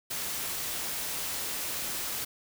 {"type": "noise", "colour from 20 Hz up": "white", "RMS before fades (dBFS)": -34, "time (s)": [0.1, 2.25], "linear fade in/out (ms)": 10, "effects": []}